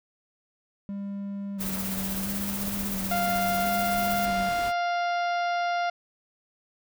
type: tone with vibrato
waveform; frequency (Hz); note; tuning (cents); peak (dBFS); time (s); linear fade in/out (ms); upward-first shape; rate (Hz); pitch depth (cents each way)
triangle; 196; G3; 0; -29; 0.89-4.49; 0; square; 0.73; 31
type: noise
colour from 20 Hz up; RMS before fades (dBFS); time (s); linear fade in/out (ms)
pink; -38; 1.58-4.73; 50
type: noise with tremolo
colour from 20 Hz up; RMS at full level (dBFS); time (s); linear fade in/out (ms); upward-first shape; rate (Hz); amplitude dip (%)
violet; -32; 1.6-4.26; 10; sine; 16; 50
type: harmonic tone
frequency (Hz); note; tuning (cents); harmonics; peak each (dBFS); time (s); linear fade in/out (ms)
698.5; F5; 0; 1 / 2 / 3 / 4 / 5 / 6 / 7 / 8; -25 / -32 / -38 / -43 / -45 / -47 / -47 / -49; 3.11-5.9; 5
effects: none